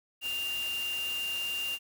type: tone in noise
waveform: sine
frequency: 2794 Hz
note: F7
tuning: in tune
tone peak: -31 dBFS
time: 0.21-1.79 s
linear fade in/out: 50 ms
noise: white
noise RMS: -42 dBFS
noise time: 0.21-1.79 s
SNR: +8 dB
effects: none